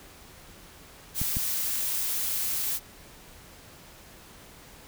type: noise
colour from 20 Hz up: blue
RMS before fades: -29 dBFS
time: 1.14-2.8 s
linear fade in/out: 50 ms
type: clicks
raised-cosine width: 5 ms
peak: -18 dBFS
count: 2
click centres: 1.216 / 1.369 s
effects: pink hiss -50 dBFS RMS until 4.87 s

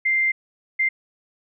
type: tone bursts at uneven times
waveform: sine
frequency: 2093 Hz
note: C7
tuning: in tune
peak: -17 dBFS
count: 2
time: 0.05-0.32 / 0.79-0.89 s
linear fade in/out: 10 ms
effects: none

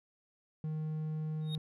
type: tone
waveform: triangle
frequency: 155.56 Hz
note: D#3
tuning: in tune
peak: -32 dBFS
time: 0.64-1.58 s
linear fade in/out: 2 ms
type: tone with exponential growth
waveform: triangle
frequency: 3729 Hz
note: A#7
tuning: in tune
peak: -34 dBFS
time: 1.41-1.55 s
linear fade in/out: 0 ms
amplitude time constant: 30 ms
effects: none

